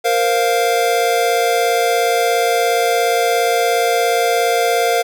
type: chord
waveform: square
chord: Bb suspended second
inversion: none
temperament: equal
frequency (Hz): 466.2 / 523.3 / 698.5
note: Bb4 / C5 / F5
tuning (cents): 0 / 0 / 0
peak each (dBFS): -18 / -22 / -17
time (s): 0.04-5.03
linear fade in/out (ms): 20
effects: none